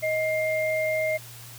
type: tone pair together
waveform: sine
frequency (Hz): 627.9 / 2112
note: D#5 / C7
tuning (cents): +16 / +16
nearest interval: octave + major sixth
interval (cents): 2100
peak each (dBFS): -24 / -28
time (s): 0.02-1.18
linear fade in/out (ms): 20
effects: added 118 Hz sine -45 dBFS peak until 1.58 s + white hiss -45 dBFS RMS until 1.58 s